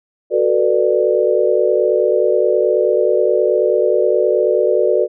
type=chord; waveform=sine; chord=B minor seventh; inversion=second; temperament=just; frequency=370.4 / 444.5 / 493.9 / 592.7 Hz; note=F#4 / A4 / B4 / D5; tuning=+2 / +18 / 0 / +16 cents; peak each=-17 dBFS; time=0.3-5.08 s; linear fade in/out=50 ms; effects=none